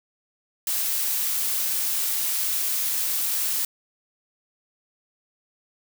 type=noise; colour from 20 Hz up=blue; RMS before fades=-25 dBFS; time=0.67-3.65 s; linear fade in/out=2 ms; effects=none